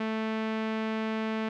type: tone with low-pass filter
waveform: sawtooth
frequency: 220 Hz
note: A3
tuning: in tune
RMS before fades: -31 dBFS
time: 0-1.49 s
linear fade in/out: 5 ms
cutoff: 2600 Hz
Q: 1.2
effects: none